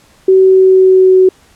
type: tone with pitch glide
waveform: sine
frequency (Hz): 379.1 to 373.7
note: F#4 to F#4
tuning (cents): +42 to +17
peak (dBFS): -3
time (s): 0.28-1.29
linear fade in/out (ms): 5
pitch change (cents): -25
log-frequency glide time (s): 0.39-1.18
effects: pink hiss -47 dBFS RMS until 1.55 s + low-pass 11000 Hz 12 dB/octave